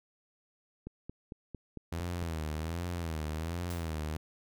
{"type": "click train", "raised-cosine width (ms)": 3, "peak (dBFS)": -28, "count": 7, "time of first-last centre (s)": [0.87, 2.224], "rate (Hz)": 4.43}
{"type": "tone with vibrato", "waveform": "sawtooth", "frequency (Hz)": 82.1, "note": "E2", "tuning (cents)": -6, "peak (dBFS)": -30, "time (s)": [1.92, 4.17], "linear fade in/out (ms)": 5, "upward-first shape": "sine", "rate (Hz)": 1.3, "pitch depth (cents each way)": 120}
{"type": "noise with exponential decay", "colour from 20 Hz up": "white", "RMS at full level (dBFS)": -45, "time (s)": [3.7, 4.02], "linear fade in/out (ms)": 5, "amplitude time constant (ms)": 68}
{"effects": []}